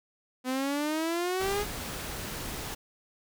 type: exponential sweep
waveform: sawtooth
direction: up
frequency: 251.8 to 421.6 Hz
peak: -24 dBFS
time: 0.44-1.66 s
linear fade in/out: 50 ms
type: noise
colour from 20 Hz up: pink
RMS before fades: -37 dBFS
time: 1.4-2.75 s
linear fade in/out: 10 ms
effects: none